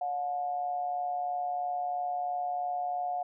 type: tone with amplitude modulation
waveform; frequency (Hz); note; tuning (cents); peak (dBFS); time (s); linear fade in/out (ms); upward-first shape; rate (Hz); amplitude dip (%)
sine; 720; F#5; -47; -27; 0.01-3.23; 5; sine; 143; 55
effects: none